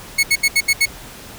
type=tone bursts; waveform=sawtooth; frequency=2200 Hz; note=C#7; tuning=14 cents flat; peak=-8 dBFS; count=6; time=0.18-0.858 s; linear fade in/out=10 ms; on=53 ms; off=72 ms; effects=pink hiss -37 dBFS RMS until 1.38 s